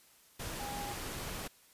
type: tone in noise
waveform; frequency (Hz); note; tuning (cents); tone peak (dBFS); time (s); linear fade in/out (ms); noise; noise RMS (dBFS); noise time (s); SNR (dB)
sine; 814; G#5; -35; -41; 0.59-0.94; 10; pink; -41; 0.39-1.48; -3
effects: white hiss -63 dBFS RMS until 1.73 s + resampled to 32000 Hz